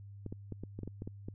clicks, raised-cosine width 3 ms, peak -28 dBFS, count 10, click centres 0.263 / 0.325 / 0.523 / 0.636 / 0.79 / 0.833 / 0.876 / 1.021 / 1.075 / 1.285 s, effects added 100 Hz sine -47 dBFS peak until 1.34 s

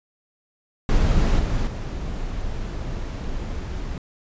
brown noise with level steps, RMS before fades -18 / -22 / -28 dBFS, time 0.89-3.98 s, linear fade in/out 2 ms, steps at 1.39 / 1.67 s, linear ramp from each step 5 ms, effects resampled to 16000 Hz

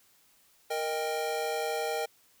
square chord, Eb major, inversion second, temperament equal with one note detuned, 466.2 / 622.3 / 794 Hz, Bb4 / Eb5 / G5, 0 / 0 / +22 cents, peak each -34 / -36 / -35 dBFS, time 0.7-2.06 s, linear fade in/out 10 ms, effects white hiss -64 dBFS RMS until 2.4 s

